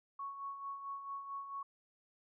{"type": "tone with tremolo", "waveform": "sine", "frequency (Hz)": 1108.7, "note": "C#6", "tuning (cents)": 0, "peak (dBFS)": -39, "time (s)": [0.19, 1.63], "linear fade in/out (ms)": 5, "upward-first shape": "sine", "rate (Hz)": 4.5, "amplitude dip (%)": 55, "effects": []}